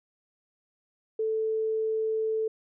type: tone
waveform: sine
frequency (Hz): 440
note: A4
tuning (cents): 0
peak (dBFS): -25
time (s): 1.19-2.48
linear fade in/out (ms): 5
effects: none